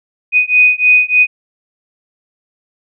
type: beating tone pair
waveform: sine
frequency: 2489 / 2492.3 Hz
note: D#7 / D#7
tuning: 0 / +2 cents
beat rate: 3.3 Hz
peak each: -10 dBFS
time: 0.32-1.27 s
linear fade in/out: 50 ms
effects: none